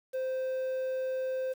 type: tone with quantisation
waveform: triangle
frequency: 520 Hz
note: C5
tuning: 11 cents flat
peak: -28 dBFS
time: 0.13-1.54 s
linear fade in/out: 20 ms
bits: 9
effects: none